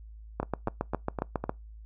two click trains, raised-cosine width 1 ms, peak -17 / -14 dBFS, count 5 / 9, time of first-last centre 0.43-1.44 / 0.4-1.494 s, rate 3.96 / 7.31 Hz, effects noise-tail reverb RT60 0.2 s tail -24 dB re dry + added 54 Hz sine -44 dBFS peak until 1.85 s

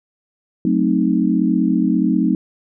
sine chord, F# diminished seventh, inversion none, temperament equal, 185 / 220 / 261.6 / 311.1 Hz, F#3 / A3 / C4 / Eb4, 0 / 0 / 0 / 0 cents, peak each -19 dBFS, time 0.65-2.35 s, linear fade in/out 2 ms, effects none

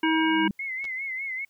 harmonic tone, 319.1 Hz, D#4, 44 cents sharp, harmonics 1 / 3 / 5 / 7 / 9, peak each -22 / -27 / -29 / -30 / -32 dBFS, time 0.03-0.48 s, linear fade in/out 5 ms
sine tone with exponential growth, 200.6 Hz, G3, 40 cents sharp, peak -24 dBFS, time 0.1-0.51 s, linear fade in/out 2 ms, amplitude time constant 89 ms
sine tone with vibrato, 2112 Hz, C7, 16 cents sharp, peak -29 dBFS, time 0.59-1.45 s, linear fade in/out 5 ms, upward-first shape sine, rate 5 Hz, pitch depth 76 cents each way
clicks, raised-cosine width 0.2 ms, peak -26 dBFS, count 2, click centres 0.843 / 0.852 s
effects white hiss -69 dBFS RMS until 1.49 s

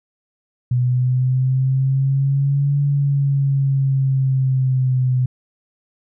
sine exponential two-way sweep, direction up then down, 123.47 to 142.7 to 126.7 Hz, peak -14 dBFS, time 0.71-5.26 s, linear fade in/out 5 ms, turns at 2.8 s, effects none

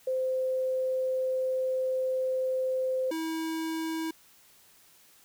sine / square tone pair in turn, 518 / 322.5 Hz, C5 / E4, -17 / -38 cents, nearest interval minor sixth, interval 821 cents, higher first, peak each -26 / -31 dBFS, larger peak first, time 0.07-3.11 / 3.11-4.11 s, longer first, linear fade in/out 5 ms, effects white hiss -59 dBFS RMS until 5.24 s

